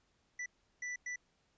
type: tone bursts at uneven times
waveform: square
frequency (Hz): 1975.5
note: B6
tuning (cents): 0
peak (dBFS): -39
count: 3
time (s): 0.39-0.46 / 0.82-0.96 / 1.06-1.16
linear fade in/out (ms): 5
effects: pink hiss -75 dBFS RMS until 1.57 s + resampled to 16000 Hz